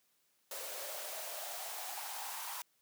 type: noise with high-pass filter sweep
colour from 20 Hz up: white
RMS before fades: -43 dBFS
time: 0.51-2.62 s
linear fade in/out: 2 ms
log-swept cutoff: 520 to 940 Hz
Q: 5.3
effects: white hiss -75 dBFS RMS until 2.81 s + high-pass 100 Hz 12 dB/octave